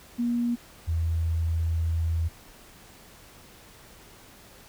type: tone pair in turn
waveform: sine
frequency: 238.5 / 82.25 Hz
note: A#3 / E2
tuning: +40 / -3 cents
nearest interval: octave + tritone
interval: 1843 cents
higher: first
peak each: -23 dBFS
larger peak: neither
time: 0.18-0.56 / 0.87-2.29 s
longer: second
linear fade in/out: 20 ms
effects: pink hiss -51 dBFS RMS until 4.68 s